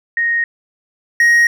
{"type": "tone pair in turn", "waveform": ["sine", "triangle"], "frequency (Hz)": [1864.7, 1878.8], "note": ["A#6", "A#6"], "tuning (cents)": [0, 13], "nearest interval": "unison", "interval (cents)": 13, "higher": "second", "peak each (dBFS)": [-13, -6], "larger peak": "second", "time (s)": [[0.17, 0.44], [1.2, 1.47]], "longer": "neither", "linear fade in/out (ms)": 2, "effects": []}